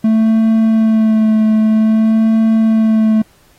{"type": "tone with vibrato", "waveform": "triangle", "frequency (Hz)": 220, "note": "A3", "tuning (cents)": 0, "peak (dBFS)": -6, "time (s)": [0.04, 3.22], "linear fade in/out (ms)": 5, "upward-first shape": "sine", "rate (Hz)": 0.52, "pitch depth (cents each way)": 20, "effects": ["pink hiss -51 dBFS RMS until 3.58 s", "AAC 48 kbps"]}